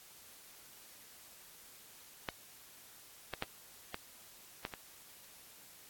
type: clicks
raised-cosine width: 0.3 ms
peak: -20 / -21 / -18 / -23 / -21 / -27 dBFS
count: 6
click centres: 2.288 / 3.337 / 3.424 / 3.944 / 4.651 / 4.738 s
effects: white hiss -57 dBFS RMS until 5.89 s + AAC 64 kbps